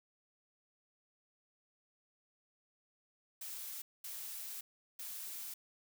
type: noise bursts at uneven times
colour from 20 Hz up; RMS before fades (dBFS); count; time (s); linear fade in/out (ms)
blue; -45; 3; 3.41-3.82 / 4.04-4.61 / 4.99-5.54; 5
effects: none